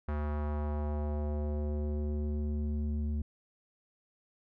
square tone with low-pass filter sweep, 74.4 Hz, D2, 23 cents sharp, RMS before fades -33 dBFS, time 0.08-3.22 s, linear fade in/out 5 ms, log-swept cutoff 1400 to 190 Hz, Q 1.5, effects none

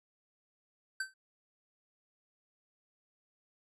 square tone with exponential decay, 1546 Hz, G6, 24 cents flat, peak -31 dBFS, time 1-1.14 s, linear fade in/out 5 ms, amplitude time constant 29 ms, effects resampled to 24000 Hz

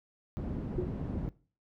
white low-pass noise, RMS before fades -36 dBFS, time 0.37-1.29 s, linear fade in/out 0 ms, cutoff 210 Hz, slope 12 dB/octave
sine tone with exponential decay, 361.2 Hz, F#4, 42 cents flat, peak -26 dBFS, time 0.78-0.96 s, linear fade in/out 5 ms, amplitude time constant 38 ms
effects noise-tail reverb RT60 0.4 s tail -20 dB re dry

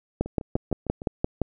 two click trains, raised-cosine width 2 ms, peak -22 / -9 dBFS, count 6 / 8, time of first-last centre 0.26-1.019 / 0.21-1.417 s, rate 6.59 / 5.8 Hz, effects none

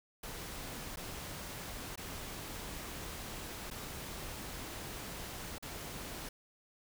pink noise with dropouts, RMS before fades -44 dBFS, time 0.23-6.29 s, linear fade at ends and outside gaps 5 ms, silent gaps 0.96-0.97 / 1.958-1.975 / 3.703-3.71 / 5.583-5.625 s, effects none

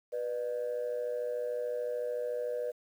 sine tone pair together, 489.4 / 603 Hz, B4 / D5, -16 / +46 cents, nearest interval major third, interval 362 cents, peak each -32 / -35 dBFS, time 0.12-2.72 s, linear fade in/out 20 ms, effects tanh soft clip ceiling -27 dBFS + 10-bit

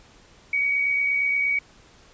sine tone with amplitude modulation, 2257 Hz, C#7, 31 cents sharp, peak -18 dBFS, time 0.53-1.59 s, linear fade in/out 5 ms, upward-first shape sine, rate 68.5 Hz, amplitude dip 40%, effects pink hiss -53 dBFS RMS until 2.13 s + resampled to 16000 Hz

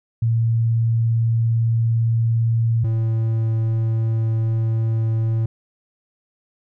sine / triangle tone pair in turn, 114.7 / 112.34 Hz, A#2 / A2, -28 / +36 cents, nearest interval unison, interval 36 cents, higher first, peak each -15 dBFS, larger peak neither, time 0.22-2.84 / 2.84-5.46 s, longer neither, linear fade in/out 5 ms, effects none

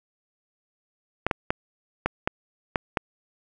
clicks, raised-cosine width 0.5 ms, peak -7 dBFS, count 7, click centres 1.266 / 1.312 / 1.505 / 2.06 / 2.275 / 2.758 / 2.972 s, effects none

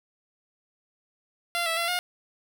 10% pulse tone with pitch steps, 690 / 658 / 681 / 714 Hz, F5 / E5 / F5 / F5, -21 / -3 / -44 / +38 cents, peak -17 dBFS, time 1.55-1.99 s, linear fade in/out 0 ms, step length 110 ms, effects 9-bit

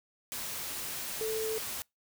sine tone in noise, 440 Hz, A4, in tune, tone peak -31 dBFS, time 1.21-1.58 s, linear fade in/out 0 ms, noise white, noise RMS -38 dBFS, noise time 0.32-1.82 s, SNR +4 dB, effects noise-tail reverb RT60 0.2 s tail -26 dB re dry

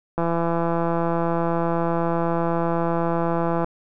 click train, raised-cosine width 1 ms, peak -10 dBFS, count 583, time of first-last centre 0.18-3.644 s, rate 168 Hz, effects none

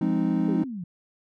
triangle chord, F minor seventh, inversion none, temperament equal, 174.61 / 207.7 / 261.6 / 311.1 Hz, F3 / Ab3 / C4 / Eb4, 0 / 0 / 0 / 0 cents, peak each -25 dBFS, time 0.01-0.64 s, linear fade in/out 5 ms
sine exponential sweep, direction down, 434.4 to 164.81 Hz, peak -31 dBFS, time 0.48-0.84 s, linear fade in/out 5 ms
effects none

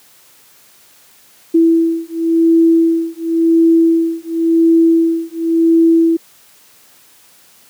sine beating tone pair, 329.6 / 330.53 Hz, E4 / E4, 0 / +5 cents, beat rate 0.93 Hz, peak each -12 dBFS, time 1.54-6.17 s, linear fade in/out 10 ms, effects white hiss -47 dBFS RMS until 7.69 s + high-pass 100 Hz 12 dB/octave

